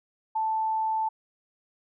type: tone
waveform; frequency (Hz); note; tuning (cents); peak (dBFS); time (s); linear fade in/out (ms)
sine; 880; A5; 0; -24; 0.35-1.09; 10
effects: none